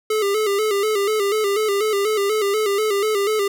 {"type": "tone with vibrato", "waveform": "square", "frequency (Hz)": 415.3, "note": "G#4", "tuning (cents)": 0, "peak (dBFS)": -18, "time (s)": [0.1, 3.48], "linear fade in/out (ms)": 5, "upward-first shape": "square", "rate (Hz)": 4.1, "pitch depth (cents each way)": 69, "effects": []}